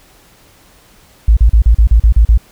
sine tone bursts, 55 Hz, A1, in tune, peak -3 dBFS, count 9, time 1.28-2.376 s, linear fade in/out 5 ms, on 88 ms, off 38 ms, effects pink hiss -46 dBFS RMS until 2.51 s

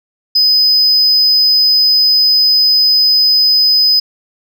sine tone, 5020 Hz, D#8, 15 cents sharp, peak -4 dBFS, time 0.35-4 s, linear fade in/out 10 ms, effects tanh soft clip ceiling -6 dBFS

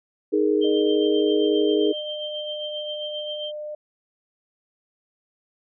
sine chord, D# suspended fourth, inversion none, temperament equal, 311.1 / 415.3 / 466.2 Hz, D#4 / G#4 / A#4, 0 / 0 / 0 cents, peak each -22 / -20 / -25 dBFS, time 0.32-1.93 s, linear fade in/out 20 ms
sine tone with tremolo, 3144 Hz, G7, 4 cents sharp, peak -29 dBFS, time 0.61-3.52 s, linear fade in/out 20 ms, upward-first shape sine, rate 7.5 Hz, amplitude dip 50%
sine tone with pitch glide, 607 to 601.8 Hz, D#5 to D5, -43 to +42 cents, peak -30 dBFS, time 0.64-3.75 s, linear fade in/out 5 ms, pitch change -15 cents, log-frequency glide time 1.19-2.88 s
effects none

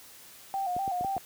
sine tone with vibrato, 749 Hz, F#5, 21 cents sharp, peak -28 dBFS, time 0.54-1.18 s, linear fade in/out 0 ms, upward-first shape square, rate 4 Hz, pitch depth 75 cents each way
clicks, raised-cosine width 2 ms, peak -25 dBFS, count 5, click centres 0.765 / 0.878 / 1.01 / 1.047 / 1.166 s
effects white hiss -51 dBFS RMS until 1.25 s + high-pass 60 Hz 12 dB/octave

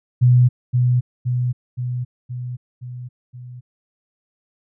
sine tone with echo, 124 Hz, B2, 7 cents sharp, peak -9 dBFS, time 0.21-0.49 s, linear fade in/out 20 ms, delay 520 ms, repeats 6, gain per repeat -4 dB, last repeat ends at 3.61 s, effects none

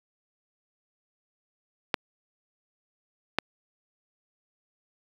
clicks, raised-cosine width 0.3 ms, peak -6 dBFS, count 2, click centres 1.942 / 3.386 s, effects high-pass 150 Hz 12 dB/octave + 7-bit

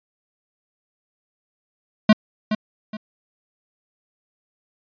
square tone with echo, 214.7 Hz, A3, 42 cents flat, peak -9 dBFS, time 2.09-2.13 s, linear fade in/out 5 ms, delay 420 ms, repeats 2, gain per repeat -10 dB, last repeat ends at 2.97 s, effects resampled to 11025 Hz

